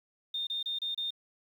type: tone bursts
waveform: sine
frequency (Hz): 3641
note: A#7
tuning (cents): -41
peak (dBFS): -31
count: 5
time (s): 0.34-1.106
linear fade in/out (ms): 5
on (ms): 130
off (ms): 29
effects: 10-bit